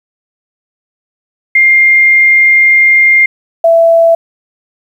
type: tone pair in turn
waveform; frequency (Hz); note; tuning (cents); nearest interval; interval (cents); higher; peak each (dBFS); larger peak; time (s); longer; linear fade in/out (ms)
sine; 2112 / 665.2; C7 / E5; +16 / +16; octave + minor sixth; 2000; first; -3; neither; 1.55-3.26 / 3.64-4.15; first; 5
effects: 7-bit